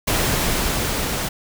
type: noise with level ramp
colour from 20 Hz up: pink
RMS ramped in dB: -19 to -24 dBFS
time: 0.07-1.29 s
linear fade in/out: 10 ms
effects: none